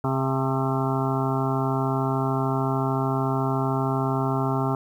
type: harmonic tone with a mistuned harmonic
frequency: 133.4 Hz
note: C3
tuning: 34 cents sharp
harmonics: 1 / 2 / 3 / 5 / 6 / 7 / 8 / 9 / 10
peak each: -25 / -28 / -30 / -32 / -33 / -33 / -34 / -35 / -35 dBFS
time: 0.04-4.75 s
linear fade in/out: 2 ms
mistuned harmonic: 7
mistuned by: -65 cents
effects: 9-bit